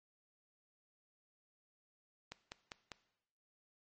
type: click train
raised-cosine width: 0.2 ms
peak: -27 dBFS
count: 4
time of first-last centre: 2.32-2.918 s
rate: 5.02 Hz
effects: noise-tail reverb RT60 0.8 s tail -17 dB re dry + MP3 32 kbps